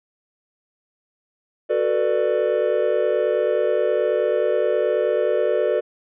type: chord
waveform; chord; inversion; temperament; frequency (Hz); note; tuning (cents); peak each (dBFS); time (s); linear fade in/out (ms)
triangle; B minor seventh; second; just; 370.4 / 444.5 / 493.9 / 592.7; F#4 / A4 / B4 / D5; +2 / +18 / 0 / +16; -23 / -21 / -21 / -20; 1.69-5.81; 20
effects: resampled to 8000 Hz